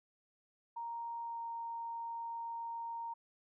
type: tone with pitch glide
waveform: sine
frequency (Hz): 932.3 to 926.9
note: A#5 to A#5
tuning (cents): 0 to -10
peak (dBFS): -39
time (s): 0.76-3.14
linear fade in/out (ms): 10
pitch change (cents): -10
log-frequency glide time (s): 1.22-1.41
effects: none